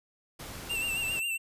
pink noise, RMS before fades -42 dBFS, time 0.39-1.2 s, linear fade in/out 10 ms
square tone with vibrato, 2724 Hz, F7, 44 cents flat, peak -30 dBFS, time 0.69-1.38 s, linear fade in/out 20 ms, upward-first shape sine, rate 7.4 Hz, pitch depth 52 cents each way
effects resampled to 32000 Hz

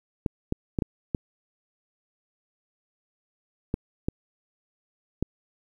clicks, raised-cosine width 3 ms, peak -12 dBFS, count 8, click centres 0.262 / 0.524 / 0.788 / 0.822 / 1.148 / 3.741 / 4.085 / 5.226 s, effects 9-bit

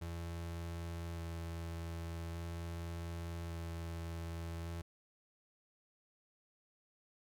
35% pulse tone with vibrato, 84 Hz, E2, 33 cents sharp, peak -39 dBFS, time 0.01-4.82 s, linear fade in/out 10 ms, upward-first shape square, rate 0.43 Hz, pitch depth 9 cents each way, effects none

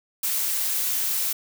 blue noise, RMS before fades -25 dBFS, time 0.23-1.33 s, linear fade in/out 5 ms, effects none

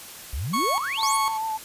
sine exponential sweep, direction up, 55 to 10540 Hz, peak -26 dBFS, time 0.33-1.17 s, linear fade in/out 5 ms
40% pulse tone with tremolo, 1104 Hz, C#6, 7 cents flat, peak -21 dBFS, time 0.53-1.38 s, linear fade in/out 10 ms, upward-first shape square, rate 2 Hz, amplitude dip 75%
sine tone with vibrato, 880 Hz, A5, in tune, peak -25 dBFS, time 0.97-1.58 s, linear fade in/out 20 ms, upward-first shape sine, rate 6.7 Hz, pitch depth 22 cents each way
effects white hiss -41 dBFS RMS until 1.64 s + resampled to 32000 Hz

